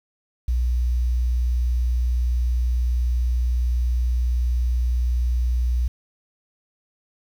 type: tone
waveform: sine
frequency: 60.7 Hz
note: B1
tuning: 29 cents flat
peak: -18 dBFS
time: 0.48-5.88 s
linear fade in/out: 5 ms
effects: 8-bit